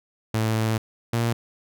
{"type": "tone pair in turn", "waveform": "sawtooth", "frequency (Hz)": [110.7, 116.67], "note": ["A2", "A#2"], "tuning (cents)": [11, 2], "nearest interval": "minor second", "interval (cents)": 91, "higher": "second", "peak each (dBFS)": -17, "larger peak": "neither", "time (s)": [[0.34, 0.78], [1.13, 1.33]], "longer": "first", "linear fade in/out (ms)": 5, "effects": []}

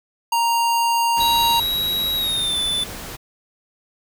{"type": "tone", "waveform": "square", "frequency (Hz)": 932.3, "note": "A#5", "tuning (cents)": 0, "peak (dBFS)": -17, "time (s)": [0.32, 1.6], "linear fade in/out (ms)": 5}
{"type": "noise", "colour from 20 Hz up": "pink", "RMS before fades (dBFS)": -33, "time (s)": [1.16, 3.17], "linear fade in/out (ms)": 20}
{"type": "tone with pitch glide", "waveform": "square", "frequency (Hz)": [3847, 3507], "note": ["B7", "A7"], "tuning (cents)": [-46, -6], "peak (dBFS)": -20, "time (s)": [1.2, 2.84], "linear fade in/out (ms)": 5, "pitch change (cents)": -160, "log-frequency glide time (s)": [2.16, 2.59]}
{"effects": []}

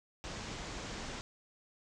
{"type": "low-pass noise", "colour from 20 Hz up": "pink", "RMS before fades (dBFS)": -43, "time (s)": [0.24, 1.21], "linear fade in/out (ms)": 0, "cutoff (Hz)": 7500, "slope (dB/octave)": 48, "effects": []}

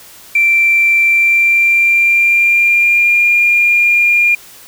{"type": "tone with pitch glide", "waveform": "triangle", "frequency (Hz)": [2349, 2409], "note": ["D7", "D7"], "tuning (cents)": [0, 43], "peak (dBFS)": -4, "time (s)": [0.35, 4.35], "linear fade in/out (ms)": 5, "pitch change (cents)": 43, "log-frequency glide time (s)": [1.04, 3.25], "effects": ["tanh soft clip ceiling -5 dBFS", "white hiss -38 dBFS RMS until 4.67 s"]}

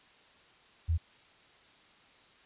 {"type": "tone", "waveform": "sine", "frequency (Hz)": 82.41, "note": "E2", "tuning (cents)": 0, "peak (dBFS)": -25, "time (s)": [0.88, 0.98], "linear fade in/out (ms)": 20, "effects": ["white hiss -60 dBFS RMS until 2.45 s", "resampled to 8000 Hz"]}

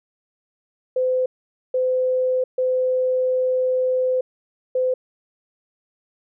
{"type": "tone bursts at uneven times", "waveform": "sine", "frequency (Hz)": 511, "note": "C5", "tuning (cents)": -41, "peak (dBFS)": -17, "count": 4, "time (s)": [[0.96, 1.26], [1.74, 2.44], [2.58, 4.21], [4.75, 4.94]], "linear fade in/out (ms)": 5, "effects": []}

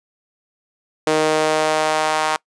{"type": "tone with high-pass filter sweep", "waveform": "sawtooth", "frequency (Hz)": 155.56, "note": "D#3", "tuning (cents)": 0, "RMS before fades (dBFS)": -18, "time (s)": [1.07, 2.36], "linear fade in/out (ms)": 0, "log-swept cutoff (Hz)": [430, 880], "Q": 2, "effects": ["noise-tail reverb RT60 0.1 s tail -24 dB re dry", "resampled to 22050 Hz"]}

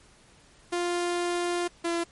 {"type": "tone pair in turn", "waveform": "sawtooth", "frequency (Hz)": [350, 339.4], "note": ["F4", "F4"], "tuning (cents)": [4, -49], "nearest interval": "minor second", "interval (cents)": 53, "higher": "first", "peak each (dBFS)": -22, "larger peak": "neither", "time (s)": [[0.72, 1.68], [1.84, 2.04]], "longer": "first", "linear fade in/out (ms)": 10, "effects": ["pink hiss -57 dBFS RMS until 2.11 s", "MP3 48 kbps"]}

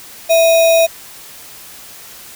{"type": "tone with sample-and-hold", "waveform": "sine", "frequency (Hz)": 659.3, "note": "E5", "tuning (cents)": 0, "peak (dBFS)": -7, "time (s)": [0.29, 0.87], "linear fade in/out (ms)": 20, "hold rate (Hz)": 3150, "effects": ["white hiss -36 dBFS RMS until 2.35 s"]}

